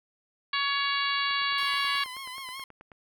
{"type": "harmonic tone", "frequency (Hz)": 561, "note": "C#5", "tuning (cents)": 21, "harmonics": [2, 3, 4, 5, 6, 7, 8], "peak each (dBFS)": [-30, -32, -33, -34, -35, -35, -36], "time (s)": [0.53, 2.04], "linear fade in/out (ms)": 5}
{"type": "click train", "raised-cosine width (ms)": 0.5, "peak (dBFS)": -33, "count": 16, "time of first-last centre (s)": [1.31, 2.918], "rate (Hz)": 9.33}
{"type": "tone with vibrato", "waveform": "15% pulse", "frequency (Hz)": 1046.5, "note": "C6", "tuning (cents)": 0, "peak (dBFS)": -31, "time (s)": [1.58, 2.64], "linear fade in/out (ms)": 2, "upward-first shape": "sine", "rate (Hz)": 5.2, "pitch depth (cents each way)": 72}
{"effects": []}